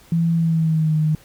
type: tone with pitch glide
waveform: sine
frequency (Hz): 166.9 to 154.83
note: E3 to D#3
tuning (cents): +22 to -8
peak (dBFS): -15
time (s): 0.12-1.15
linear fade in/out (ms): 2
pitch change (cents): -130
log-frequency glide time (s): 0.33-0.96
effects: pink hiss -50 dBFS RMS until 1.24 s